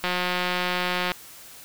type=click train; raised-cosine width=0.3 ms; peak=-9 dBFS; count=195; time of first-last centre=0.04-1.118 s; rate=180 Hz; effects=white hiss -45 dBFS RMS until 1.64 s